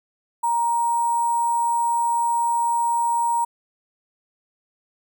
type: tone with sample-and-hold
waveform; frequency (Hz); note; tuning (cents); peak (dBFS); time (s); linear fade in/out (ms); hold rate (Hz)
sine; 938; A#5; +11; -18; 0.43-3.45; 10; 8820
effects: none